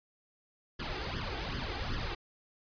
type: noise with flanger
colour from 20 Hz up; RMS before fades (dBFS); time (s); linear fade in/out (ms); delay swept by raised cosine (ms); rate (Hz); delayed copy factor
pink; -36; 0.79-2.15; 10; 0.61 to 2.61; 2.6; +0.75
effects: resampled to 11025 Hz